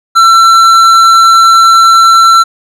sine tone with tanh clipping, 1345 Hz, E6, 34 cents sharp, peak -3 dBFS, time 0.15-2.44 s, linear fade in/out 20 ms, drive 12 dB, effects none

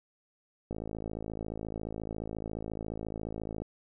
click train, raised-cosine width 2 ms, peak -24 dBFS, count 159, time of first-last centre 0.71-3.62 s, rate 54.3 Hz, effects none

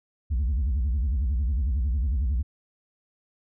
sine tone with vibrato, 65.41 Hz, C2, in tune, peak -19 dBFS, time 0.3-2.43 s, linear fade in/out 20 ms, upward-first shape sine, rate 11 Hz, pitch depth 290 cents each way, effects tanh soft clip ceiling -21 dBFS

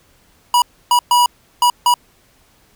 square tone bursts at uneven times, 971 Hz, B5, 30 cents flat, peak -10 dBFS, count 5, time 0.54-0.62 / 0.91-0.99 / 1.11-1.26 / 1.62-1.7 / 1.86-1.94 s, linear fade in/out 2 ms, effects pink hiss -54 dBFS RMS until 2.75 s

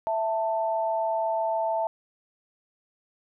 sine tone pair together, 659.5 / 887 Hz, E5 / A5, +1 / +14 cents, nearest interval perfect fourth, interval 513 cents, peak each -26 / -27 dBFS, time 0.07-1.87 s, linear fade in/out 0 ms, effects none

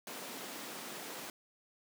pink high-pass noise, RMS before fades -45 dBFS, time 0.07-1.3 s, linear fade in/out 2 ms, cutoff 210 Hz, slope 24 dB/octave, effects none

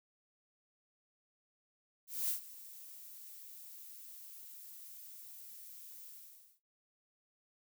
violet noise with ADSR envelope, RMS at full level -34 dBFS, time 2.07-6.6 s, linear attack 220 ms, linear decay 110 ms, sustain -18 dB, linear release 510 ms, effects noise-tail reverb RT60 0.2 s tail -17 dB re dry

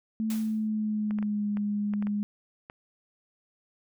sine tone with pitch glide, 219.9 to 206.4 Hz, A3 to G#3, -1 to -10 cents, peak -26 dBFS, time 0.2-2.23 s, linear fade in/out 0 ms, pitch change -109 cents, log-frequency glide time 0.35-1.5 s
white noise with exponential decay, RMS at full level -38 dBFS, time 0.3-0.68 s, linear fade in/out 2 ms, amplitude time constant 81 ms
clicks, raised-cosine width 0.5 ms, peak -27 dBFS, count 8, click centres 1.109 / 1.187 / 1.227 / 1.571 / 1.937 / 2.025 / 2.07 / 2.699 s
effects none

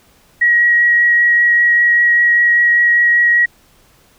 sine tone with vibrato, 1904 Hz, A#6, 36 cents sharp, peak -8 dBFS, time 0.41-3.46 s, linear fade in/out 10 ms, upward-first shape triangle, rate 5.1 Hz, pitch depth 10 cents each way, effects pink hiss -51 dBFS RMS until 4.18 s

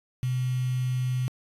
sine tone with quantisation, 126.9 Hz, B2, 47 cents sharp, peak -24 dBFS, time 0.23-1.28 s, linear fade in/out 0 ms, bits 7, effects resampled to 32000 Hz

